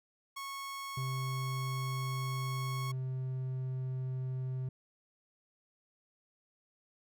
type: tone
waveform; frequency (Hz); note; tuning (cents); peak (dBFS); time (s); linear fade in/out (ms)
sawtooth; 1100; C#6; -14; -36; 0.36-2.92; 10
type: tone with pitch glide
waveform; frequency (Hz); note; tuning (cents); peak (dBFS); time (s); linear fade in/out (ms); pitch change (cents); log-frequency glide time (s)
triangle; 130.81 to 129.46; C3 to C3; 0 to -18; -32; 0.97-4.69; 5; -18; 1.1-4.19
effects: none